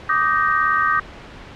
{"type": "chord", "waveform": "sine", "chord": "Eb major seventh", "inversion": "third", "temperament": "just", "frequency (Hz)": [1166.7, 1244.5, 1555.6, 1866.8], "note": ["D6", "Eb6", "G6", "Bb6"], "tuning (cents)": [-12, 0, -14, 2], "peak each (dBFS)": [-21, -19, -21, -22], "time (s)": [0.09, 1], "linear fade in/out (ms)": 5, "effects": ["pink hiss -38 dBFS RMS until 1.55 s", "low-pass 3000 Hz 12 dB/octave"]}